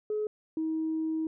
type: tone pair in turn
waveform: sine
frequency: 424.9 / 318.3 Hz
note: G#4 / D#4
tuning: +40 / +39 cents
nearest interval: perfect fourth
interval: 501 cents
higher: first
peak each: -27 dBFS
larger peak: neither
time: 0.1-0.27 / 0.57-1.27 s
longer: second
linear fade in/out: 2 ms
effects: tanh soft clip ceiling -23 dBFS